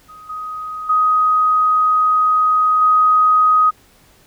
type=tone with level steps; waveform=sine; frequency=1254 Hz; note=D#6; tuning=13 cents sharp; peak=-36 / -24 / -11 / -9 dBFS; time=0.08-3.71 s; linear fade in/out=20 ms; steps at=0.29 / 0.89 / 2.81 s; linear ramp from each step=10 ms; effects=pink hiss -51 dBFS RMS until 4.26 s